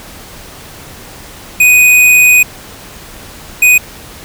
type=tone pair in turn; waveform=square; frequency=2489 / 2489 Hz; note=D#7 / D#7; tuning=0 / 0 cents; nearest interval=unison; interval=0 cents; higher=neither; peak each=-4 dBFS; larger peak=neither; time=1.6-2.43 / 3.62-3.78 s; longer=first; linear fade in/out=5 ms; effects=pink hiss -32 dBFS RMS until 4.24 s